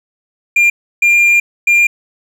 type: tone bursts at uneven times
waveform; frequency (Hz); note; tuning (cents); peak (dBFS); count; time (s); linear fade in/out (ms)
triangle; 2398; D7; +36; -5; 3; 0.56-0.7 / 1.02-1.4 / 1.67-1.87; 5
effects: none